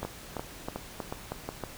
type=two click trains; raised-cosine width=1 ms; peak=-19 / -19 dBFS; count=6 / 5; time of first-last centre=0.05-1.637 / 0.03-1.49 s; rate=3.15 / 2.74 Hz; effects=pink hiss -46 dBFS RMS until 1.77 s